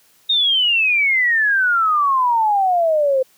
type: exponential sweep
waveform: sine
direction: down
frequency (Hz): 3736 to 513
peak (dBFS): -13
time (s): 0.29-3.23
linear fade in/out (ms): 10
effects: white hiss -55 dBFS RMS until 3.37 s + high-pass 80 Hz 12 dB/octave